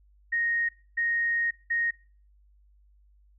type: tone bursts at uneven times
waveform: sine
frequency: 1864.7 Hz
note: A#6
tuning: in tune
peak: -24 dBFS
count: 3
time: 0.32-0.69 / 0.97-1.51 / 1.7-1.91 s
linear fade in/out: 10 ms
effects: noise-tail reverb RT60 0.4 s tail -21 dB re dry + added 50 Hz sine -57 dBFS peak until 3.38 s